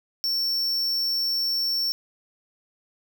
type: tone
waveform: square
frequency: 5440 Hz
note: F8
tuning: 46 cents flat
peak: -23 dBFS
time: 0.24-1.92 s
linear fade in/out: 0 ms
effects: none